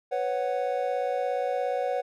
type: chord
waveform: triangle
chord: B suspended second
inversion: none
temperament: equal with one note detuned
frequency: 497.3 / 554.4 / 740 Hz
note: B4 / C#5 / F#5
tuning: +12 / 0 / 0 cents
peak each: -28 dBFS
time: 0.11-2.02 s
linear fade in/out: 20 ms
effects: none